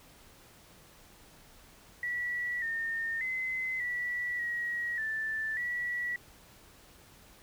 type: tone with pitch steps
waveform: sine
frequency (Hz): 1944 / 1825 / 2045 / 1951 / 1904 / 1763 / 1941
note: B6 / A#6 / C7 / B6 / A#6 / A6 / B6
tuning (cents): -28 / -37 / -40 / -22 / +36 / +3 / -31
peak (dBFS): -31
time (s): 2.03-6.16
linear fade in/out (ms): 2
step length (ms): 590
effects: pink hiss -57 dBFS RMS until 7.42 s